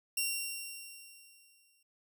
10% pulse tone with exponential decay, 2752 Hz, F7, 26 cents flat, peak -21 dBFS, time 0.17-1.83 s, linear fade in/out 5 ms, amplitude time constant 360 ms, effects none

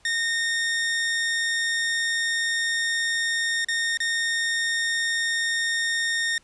sawtooth tone with dropouts, 1839 Hz, A#6, 24 cents flat, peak -19 dBFS, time 0.05-6.38 s, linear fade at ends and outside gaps 2 ms, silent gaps 3.647-3.685 / 3.973-4.002 s, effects pink hiss -59 dBFS RMS until 6.43 s + resampled to 22050 Hz

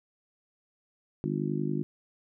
harmonic tone, 50.5 Hz, G#1, 48 cents flat, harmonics 3 / 4 / 5 / 6 / 7, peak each -32 / -34 / -35 / -35 / -35 dBFS, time 1.24-1.83 s, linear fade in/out 0 ms, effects none

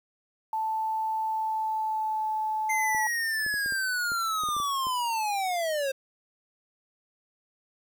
sine tone with pitch glide, 880 to 867.4 Hz, A5 to A5, 0 to -25 cents, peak -26 dBFS, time 0.53-3.07 s, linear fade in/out 2 ms, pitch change -25 cents, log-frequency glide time 1.27-2.26 s
square linear sweep, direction down, 2093 to 526 Hz, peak -27 dBFS, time 2.69-5.92 s, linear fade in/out 10 ms
clicks, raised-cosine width 2 ms, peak -30 dBFS, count 11, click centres 2.948 / 3.464 / 3.541 / 3.661 / 3.723 / 4.119 / 4.436 / 4.488 / 4.566 / 4.601 / 4.869 s
effects 9-bit

